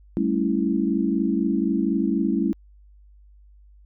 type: chord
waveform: sine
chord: A dominant seventh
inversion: third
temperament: equal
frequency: 196 / 220 / 277.2 / 329.6 Hz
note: G3 / A3 / C#4 / E4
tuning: 0 / 0 / 0 / 0 cents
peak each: -25 dBFS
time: 0.17-2.53 s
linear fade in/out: 0 ms
effects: added 50 Hz sine -48 dBFS peak until 3.85 s